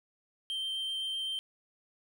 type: tone with vibrato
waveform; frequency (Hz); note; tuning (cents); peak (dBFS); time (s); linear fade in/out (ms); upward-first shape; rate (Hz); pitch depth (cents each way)
triangle; 3136; G7; 0; -31; 0.5-1.39; 0; sine; 7.8; 8
effects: none